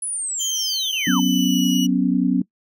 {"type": "linear sweep", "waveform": "sine", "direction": "down", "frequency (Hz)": [10230, 847], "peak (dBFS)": -23, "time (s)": [0.02, 1.2], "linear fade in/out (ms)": 5}
{"type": "tone with pitch glide", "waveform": "30% pulse", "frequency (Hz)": [3136, 2926], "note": ["G7", "F#7"], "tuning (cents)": [0, -20], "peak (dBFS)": -21, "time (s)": [0.39, 1.87], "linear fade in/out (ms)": 20, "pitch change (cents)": -120, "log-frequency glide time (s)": [0.61, 1.63]}
{"type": "chord", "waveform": "sine", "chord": "F# suspended fourth", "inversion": "none", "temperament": "equal", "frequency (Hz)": [185, 246.9, 277.2], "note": ["F#3", "B3", "C#4"], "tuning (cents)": [0, 0, 0], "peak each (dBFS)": -20, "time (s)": [1.07, 2.42], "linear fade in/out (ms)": 5}
{"effects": ["noise-tail reverb RT60 0.1 s tail -23 dB re dry"]}